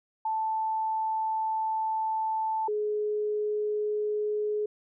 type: tone pair in turn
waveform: sine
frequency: 880 / 421.3 Hz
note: A5 / G#4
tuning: 0 / +25 cents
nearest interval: octave + minor second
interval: 1275 cents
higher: first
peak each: -26 dBFS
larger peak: neither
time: 0.25-2.68 / 2.68-4.66 s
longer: first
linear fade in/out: 5 ms
effects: none